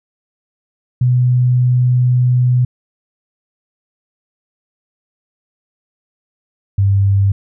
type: tone pair in turn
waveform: sine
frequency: 124.8 / 98.81 Hz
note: B2 / G2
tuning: +19 / +14 cents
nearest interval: major third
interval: 405 cents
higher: first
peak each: -9 dBFS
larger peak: neither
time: 1.01-2.65 / 6.78-7.32 s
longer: first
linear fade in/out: 5 ms
effects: none